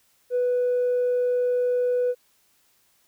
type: tone with tanh clipping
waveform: triangle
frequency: 493.9 Hz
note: B4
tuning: in tune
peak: -20 dBFS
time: 0.3-2.15 s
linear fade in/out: 50 ms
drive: 5 dB
effects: white hiss -64 dBFS RMS until 3.07 s